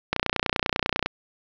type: click train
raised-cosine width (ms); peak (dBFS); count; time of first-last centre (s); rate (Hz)
0.3; -6; 29; 0.13-1.06; 30.1
effects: resampled to 16000 Hz + 8-bit